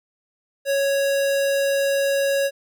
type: tone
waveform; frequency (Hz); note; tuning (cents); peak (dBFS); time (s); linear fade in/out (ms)
square; 554; C#5; -1; -19; 0.65-2.51; 50
effects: none